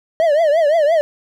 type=tone with vibrato; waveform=triangle; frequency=622.3 Hz; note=D#5; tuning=in tune; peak=-9 dBFS; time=0.2-1.01 s; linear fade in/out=0 ms; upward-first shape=triangle; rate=5.8 Hz; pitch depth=180 cents each way; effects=none